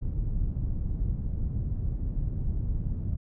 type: low-pass noise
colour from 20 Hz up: pink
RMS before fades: -29 dBFS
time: 0.01-3.17 s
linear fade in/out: 20 ms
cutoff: 120 Hz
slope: 12 dB/octave
effects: none